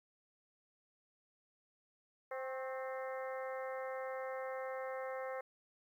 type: harmonic tone with a mistuned harmonic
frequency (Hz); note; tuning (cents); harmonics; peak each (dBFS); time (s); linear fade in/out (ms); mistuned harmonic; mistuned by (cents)
261.6; C4; 0; 2 / 3 / 4 / 5 / 6 / 7 / 8; -41 / -48 / -50 / -51 / -56 / -52 / -55; 2.31-5.41; 5; 4; +46
effects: 12-bit